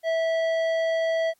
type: tone with tanh clipping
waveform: sine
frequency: 654 Hz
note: E5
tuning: 14 cents flat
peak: -23 dBFS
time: 0.03-1.34 s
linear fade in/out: 50 ms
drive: 12 dB
effects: white hiss -67 dBFS RMS until 1.39 s + MP3 64 kbps